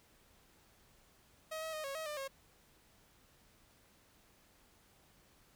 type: tone with pitch steps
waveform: sawtooth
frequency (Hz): 633 / 640 / 620 / 550 / 636 / 598 / 543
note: D#5 / D#5 / D#5 / C#5 / D#5 / D5 / C#5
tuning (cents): +30 / +49 / -6 / -14 / +38 / +31 / -36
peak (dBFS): -36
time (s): 1.51-2.28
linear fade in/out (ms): 10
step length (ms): 110
effects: pink hiss -67 dBFS RMS until 5.55 s